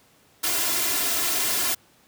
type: noise with comb filter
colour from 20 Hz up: white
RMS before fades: -24 dBFS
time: 0.43-1.75 s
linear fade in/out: 10 ms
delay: 2.9 ms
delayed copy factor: +0.65
effects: pink hiss -58 dBFS RMS until 2.07 s + high-pass 100 Hz 12 dB/octave